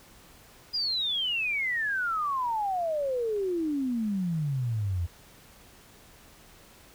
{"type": "exponential sweep", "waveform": "sine", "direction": "down", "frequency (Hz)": [4978, 82.41], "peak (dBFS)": -26, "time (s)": [0.73, 5.07], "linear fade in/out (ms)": 20, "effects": ["pink hiss -54 dBFS RMS until 6.94 s"]}